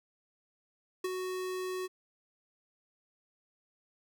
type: tone with ADSR envelope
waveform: square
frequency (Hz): 370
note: F#4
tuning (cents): 0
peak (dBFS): -30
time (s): 1.04-1.88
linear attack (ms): 6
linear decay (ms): 28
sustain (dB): -5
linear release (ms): 28
effects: none